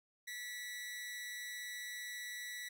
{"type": "tone with amplitude modulation", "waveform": "sawtooth", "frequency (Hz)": 1953, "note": "B6", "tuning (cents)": -20, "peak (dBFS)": -37, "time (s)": [0.27, 2.69], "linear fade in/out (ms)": 10, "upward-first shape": "sine", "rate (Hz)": 215, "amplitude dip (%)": 55, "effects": []}